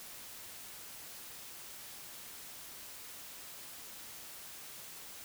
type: silence
effects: white hiss -49 dBFS RMS until 5.24 s